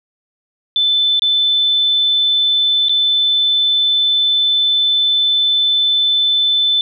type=tone with dropouts; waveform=sine; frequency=3520 Hz; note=A7; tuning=in tune; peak=-11 dBFS; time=0.76-6.81 s; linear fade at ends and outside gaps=1 ms; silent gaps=1.195-1.22 / 2.885-2.894 s; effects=none